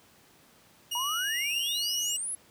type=tone with vibrato; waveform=sawtooth; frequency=2864 Hz; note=F7; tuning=43 cents sharp; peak=-27 dBFS; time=0.91-2.17 s; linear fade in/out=10 ms; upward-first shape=sine; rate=1.2 Hz; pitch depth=30 cents each way
type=exponential sweep; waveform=sine; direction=up; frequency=932.3 to 11175 Hz; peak=-31 dBFS; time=0.95-2.35 s; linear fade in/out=2 ms
effects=pink hiss -59 dBFS RMS until 2.5 s + high-pass 100 Hz 12 dB/octave